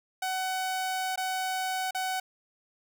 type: tone with dropouts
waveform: sawtooth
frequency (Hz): 750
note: F#5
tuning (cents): +23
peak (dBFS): -25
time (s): 0.22-2.2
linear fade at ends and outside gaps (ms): 5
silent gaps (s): 1.159-1.175 / 1.909-1.947
effects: none